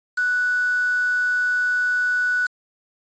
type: tone with quantisation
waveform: sine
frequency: 1480 Hz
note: F#6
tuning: in tune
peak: -18 dBFS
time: 0.17-2.47 s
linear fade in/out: 10 ms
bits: 5
effects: resampled to 16000 Hz